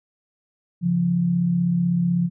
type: tone pair together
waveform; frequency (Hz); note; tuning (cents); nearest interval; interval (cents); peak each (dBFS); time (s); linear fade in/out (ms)
sine; 138.59 / 174.61; C#3 / F3; 0 / 0; major third; 400; -26 / -18; 0.81-2.3; 50
effects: none